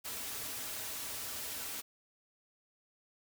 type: noise with comb filter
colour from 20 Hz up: white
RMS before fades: -41 dBFS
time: 0.04-1.82 s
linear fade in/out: 20 ms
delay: 5.6 ms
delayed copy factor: -0.5
effects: none